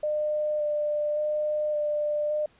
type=tone with vibrato; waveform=sine; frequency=600 Hz; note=D5; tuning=37 cents sharp; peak=-24 dBFS; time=0.03-2.46 s; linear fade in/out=5 ms; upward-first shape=square; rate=0.88 Hz; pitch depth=11 cents each way; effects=pink hiss -61 dBFS RMS until 2.59 s + resampled to 8000 Hz